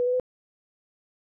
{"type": "tone with pitch steps", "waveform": "sine", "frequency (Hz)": [490, 497.4, 504.9], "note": ["B4", "B4", "B4"], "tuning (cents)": [-14, 12, 38], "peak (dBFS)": -21, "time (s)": [0, 0.198], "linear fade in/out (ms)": 0, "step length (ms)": 66, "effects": []}